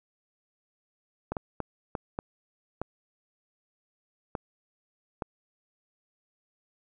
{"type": "clicks", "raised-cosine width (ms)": 1, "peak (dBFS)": -17, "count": 8, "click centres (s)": [1.32, 1.368, 1.603, 1.952, 2.189, 2.816, 4.352, 5.222], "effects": []}